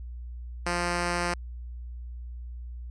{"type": "tone", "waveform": "5% pulse", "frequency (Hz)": 174.61, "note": "F3", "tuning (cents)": 0, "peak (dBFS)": -15, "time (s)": [0.66, 1.34], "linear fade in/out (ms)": 5, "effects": ["added 60 Hz sine -36 dBFS peak until 2.9 s", "resampled to 22050 Hz"]}